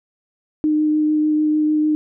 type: tone with vibrato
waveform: sine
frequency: 305.3 Hz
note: D#4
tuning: 33 cents flat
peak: -14 dBFS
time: 0.64-1.95 s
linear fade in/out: 0 ms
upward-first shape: sine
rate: 6.7 Hz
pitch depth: 9 cents each way
effects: none